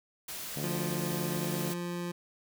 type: noise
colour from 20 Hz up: white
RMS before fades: -40 dBFS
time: 0.28-1.74 s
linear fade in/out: 5 ms
type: harmonic tone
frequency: 73.42 Hz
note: D2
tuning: in tune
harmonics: 2 / 3 / 4 / 5 / 6 / 7 / 8 / 9 / 10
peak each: -37 / -41 / -43 / -45 / -47 / -48 / -49 / -50 / -51 dBFS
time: 0.56-1.72 s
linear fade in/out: 5 ms
type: tone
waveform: 25% pulse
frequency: 174.61 Hz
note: F3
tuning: in tune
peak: -30 dBFS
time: 0.63-2.12 s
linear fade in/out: 10 ms
effects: none